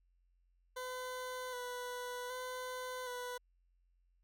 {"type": "tone with vibrato", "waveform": "20% pulse", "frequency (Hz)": 500, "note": "B4", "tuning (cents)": 21, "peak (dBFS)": -36, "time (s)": [0.76, 3.38], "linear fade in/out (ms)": 10, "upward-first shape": "square", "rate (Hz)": 0.65, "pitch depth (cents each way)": 23, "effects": ["added 44 Hz sine -70 dBFS peak until 4.23 s"]}